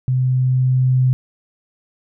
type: tone with level ramp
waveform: sine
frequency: 128.5 Hz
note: C3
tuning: 31 cents flat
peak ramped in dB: -14 to -11 dBFS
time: 0.08-1.13 s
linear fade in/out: 0 ms
effects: none